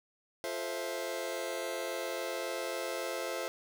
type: chord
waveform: sawtooth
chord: F major seventh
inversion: none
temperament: just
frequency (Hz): 349.2 / 436.5 / 523.8 / 654.8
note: F4 / A4 / C5 / E5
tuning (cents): 0 / -14 / +2 / -12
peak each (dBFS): -38 / -38 / -34 / -36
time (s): 0.44-3.48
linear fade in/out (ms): 0
effects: none